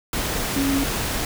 sine tone in noise, 274.8 Hz, C#4, 15 cents flat, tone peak -20 dBFS, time 0.56-0.84 s, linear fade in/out 2 ms, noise pink, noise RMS -25 dBFS, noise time 0.13-1.25 s, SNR +2 dB, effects none

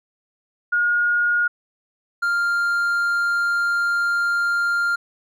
sine / triangle tone pair in turn, 1432 / 1397.7 Hz, F6 / F6, +43 / +1 cents, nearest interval unison, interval 42 cents, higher first, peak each -16 dBFS, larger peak neither, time 0.72-1.48 / 2.22-4.96 s, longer second, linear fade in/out 10 ms, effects none

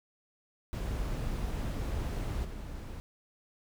brown noise with level steps, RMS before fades -34 / -41 dBFS, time 0.73-3 s, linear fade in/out 0 ms, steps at 2.44 s, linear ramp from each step 10 ms, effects none

